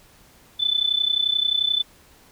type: tone with amplitude modulation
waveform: sine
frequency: 3506 Hz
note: A7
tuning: 7 cents flat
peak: -15 dBFS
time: 0.59-1.83 s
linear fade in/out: 20 ms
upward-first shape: sine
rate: 31.4 Hz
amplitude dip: 85%
effects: pink hiss -53 dBFS RMS until 2.31 s